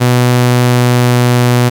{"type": "tone with pitch glide", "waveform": "sawtooth", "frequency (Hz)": [123.47, 122.55], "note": ["B2", "B2"], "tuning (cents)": [0, -13], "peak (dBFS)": -3, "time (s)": [0, 1.7], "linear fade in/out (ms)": 20, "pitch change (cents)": -13, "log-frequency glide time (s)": [0.27, 1.51], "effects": ["7-bit"]}